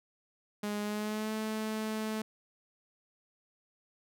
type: tone with pitch glide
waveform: sawtooth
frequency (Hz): 207.7 to 217.5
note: G#3 to A3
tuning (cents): 0 to -20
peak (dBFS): -29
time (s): 0.63-2.22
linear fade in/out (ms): 5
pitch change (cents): +80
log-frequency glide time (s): 0.82-1.32
effects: none